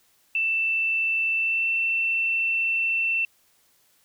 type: tone with pitch glide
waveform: sine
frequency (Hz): 2664 to 2686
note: E7 to E7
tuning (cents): +18 to +32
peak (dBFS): -21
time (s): 0.35-3.25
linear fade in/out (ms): 2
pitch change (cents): +14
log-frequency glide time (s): 1.37-1.7
effects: white hiss -63 dBFS RMS until 4.04 s